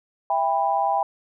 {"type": "chord", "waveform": "sine", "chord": "E minor", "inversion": "none", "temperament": "equal with one note detuned", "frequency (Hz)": [659.3, 797.7, 987.8], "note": ["E5", "G5", "B5"], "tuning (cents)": [0, 30, 0], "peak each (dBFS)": [-26, -21, -25], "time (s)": [0.3, 1.03], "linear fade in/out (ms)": 2, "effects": []}